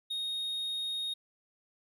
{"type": "tone", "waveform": "triangle", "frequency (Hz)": 3724, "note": "A#7", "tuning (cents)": -2, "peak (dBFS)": -31, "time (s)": [0.1, 1.14], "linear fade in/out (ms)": 10, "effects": ["12-bit"]}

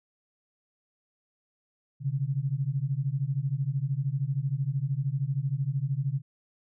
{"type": "beating tone pair", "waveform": "sine", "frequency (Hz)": [130.7, 143.7], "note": ["C3", "D3"], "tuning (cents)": [-1, -37], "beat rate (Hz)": 13, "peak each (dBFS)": [-29, -29], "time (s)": [2, 6.22], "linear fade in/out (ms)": 50, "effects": []}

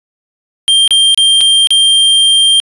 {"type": "tone with dropouts", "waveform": "square", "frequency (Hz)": 3180, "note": "G7", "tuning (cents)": 24, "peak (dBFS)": -6, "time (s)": [0.68, 2.6], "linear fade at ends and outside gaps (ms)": 0, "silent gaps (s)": [[0.877, 0.908], [1.145, 1.176], [1.408, 1.412], [1.671, 1.706]], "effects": ["resampled to 24000 Hz"]}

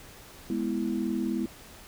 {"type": "chord", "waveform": "sine", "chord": "E major", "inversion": "first", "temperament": "equal", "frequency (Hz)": [207.7, 246.9, 329.6], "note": ["G#3", "B3", "E4"], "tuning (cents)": [0, 0, 0], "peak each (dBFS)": -31, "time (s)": [0.5, 1.46], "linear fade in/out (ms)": 2, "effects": ["pink hiss -49 dBFS RMS until 1.87 s"]}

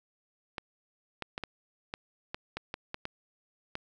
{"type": "clicks", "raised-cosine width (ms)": 0.3, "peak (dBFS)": -19, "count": 11, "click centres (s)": [0.582, 1.223, 1.379, 1.437, 1.939, 2.345, 2.57, 2.741, 2.944, 3.054, 3.754], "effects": []}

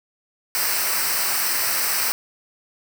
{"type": "noise with comb filter", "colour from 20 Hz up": "white", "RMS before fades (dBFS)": -22, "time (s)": [0.55, 2.12], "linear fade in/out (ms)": 0, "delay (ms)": 0.29, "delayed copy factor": -0.7, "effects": []}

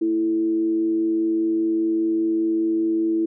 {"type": "tone with frequency modulation", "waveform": "sine", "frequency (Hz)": 329.6, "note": "E4", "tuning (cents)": 0, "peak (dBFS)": -18, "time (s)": [0.01, 3.26], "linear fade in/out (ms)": 10, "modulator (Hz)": 105, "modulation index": 0.27, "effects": []}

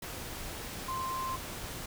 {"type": "tone in noise", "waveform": "sine", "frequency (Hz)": 1046.5, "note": "C6", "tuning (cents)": 0, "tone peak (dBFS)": -33, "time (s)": [0.88, 1.36], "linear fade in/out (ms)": 5, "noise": "pink", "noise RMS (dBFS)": -41, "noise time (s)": [0.02, 1.86], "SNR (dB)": 5, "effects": []}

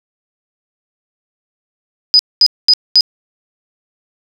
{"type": "tone bursts", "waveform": "sine", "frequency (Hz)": 4978, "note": "D#8", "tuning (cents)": 0, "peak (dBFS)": -4, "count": 4, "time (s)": [2.14, 3.008], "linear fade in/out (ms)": 0, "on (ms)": 52, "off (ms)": 220, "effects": []}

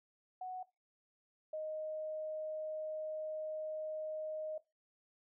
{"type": "tone pair in turn", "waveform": "sine", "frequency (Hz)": [740, 621.7], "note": ["F#5", "D#5"], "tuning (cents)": [0, -2], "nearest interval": "minor third", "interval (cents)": 302, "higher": "first", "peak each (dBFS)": [-40, -38], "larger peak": "second", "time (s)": [[0.41, 0.63], [1.53, 4.58]], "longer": "second", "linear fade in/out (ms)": 5, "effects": ["noise-tail reverb RT60 0.2 s tail -17 dB re dry"]}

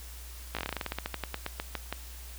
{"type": "slowing click train", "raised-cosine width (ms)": 0.3, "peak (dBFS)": -16, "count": 21, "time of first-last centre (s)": [0.55, 1.926], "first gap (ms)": 17, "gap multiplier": 1.13, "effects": ["added 60 Hz sine -43 dBFS peak until 2.38 s", "white hiss -49 dBFS RMS until 2.38 s"]}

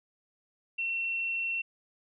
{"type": "tone", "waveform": "sine", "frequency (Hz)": 2713, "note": "E7", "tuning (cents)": 49, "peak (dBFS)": -29, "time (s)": [0.78, 1.62], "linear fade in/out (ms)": 10, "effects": []}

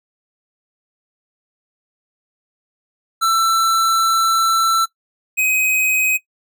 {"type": "tone pair in turn", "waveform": "square", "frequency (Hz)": [1336, 2522], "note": ["E6", "D#7"], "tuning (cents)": [23, 23], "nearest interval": "major seventh", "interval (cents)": 1100, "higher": "second", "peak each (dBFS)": -14, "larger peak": "neither", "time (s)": [[3.21, 4.86], [5.37, 6.18]], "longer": "first", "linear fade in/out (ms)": 20, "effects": ["noise-tail reverb RT60 0.1 s tail -18 dB re dry"]}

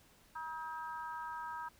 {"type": "harmonic tone", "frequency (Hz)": 318.4, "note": "D#4", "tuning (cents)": 40, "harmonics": [3, 4, 5], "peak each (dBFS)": [-42, -46, -48], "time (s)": [0.35, 1.69], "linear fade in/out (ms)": 10, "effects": ["pink hiss -65 dBFS RMS until 1.79 s"]}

